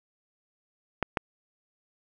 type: clicks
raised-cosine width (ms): 0.5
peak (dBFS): -10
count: 2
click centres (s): 1.027 / 1.172
effects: none